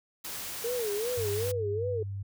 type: noise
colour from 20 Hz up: white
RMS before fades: -38 dBFS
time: 0.24-1.52 s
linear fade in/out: 10 ms
type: tone with vibrato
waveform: sine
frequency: 450 Hz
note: A4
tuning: 39 cents sharp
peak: -29 dBFS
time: 0.64-2.03 s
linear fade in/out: 5 ms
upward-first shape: sine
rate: 2.6 Hz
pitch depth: 180 cents each way
type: tone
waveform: sine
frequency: 98.7 Hz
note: G2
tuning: 12 cents sharp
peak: -33 dBFS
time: 1.17-2.23 s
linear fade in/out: 10 ms
effects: none